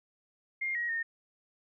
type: tone with pitch steps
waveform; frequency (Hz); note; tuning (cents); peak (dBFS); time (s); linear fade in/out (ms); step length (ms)
sine; 2119 / 1896 / 1835; C7 / A#6 / A#6; +21 / +29 / -28; -30; 0.61-1.03; 10; 140
effects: none